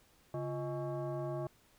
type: tone with frequency modulation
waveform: sine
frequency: 138.59 Hz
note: C#3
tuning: in tune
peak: -35 dBFS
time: 0.34-1.47 s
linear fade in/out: 2 ms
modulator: 488 Hz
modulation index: 1.3
effects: pink hiss -67 dBFS RMS until 1.78 s